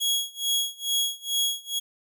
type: tone with tremolo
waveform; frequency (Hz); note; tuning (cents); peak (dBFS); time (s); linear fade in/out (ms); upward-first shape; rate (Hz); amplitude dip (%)
sawtooth; 3322; G#7; 0; -18; 0-1.8; 20; sine; 2.3; 95
effects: none